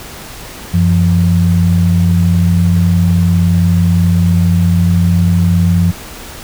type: tone pair together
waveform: sine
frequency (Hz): 92.5 / 172.11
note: F#2 / F3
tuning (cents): 0 / -25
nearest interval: major seventh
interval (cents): 1075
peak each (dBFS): -10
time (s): 0.73-5.92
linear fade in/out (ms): 20
effects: pink hiss -30 dBFS RMS until 6.43 s